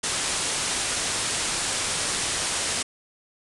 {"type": "low-pass noise", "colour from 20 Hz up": "white", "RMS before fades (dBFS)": -27, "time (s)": [0.03, 2.83], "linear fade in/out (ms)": 10, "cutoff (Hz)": 10000, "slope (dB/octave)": 96, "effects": []}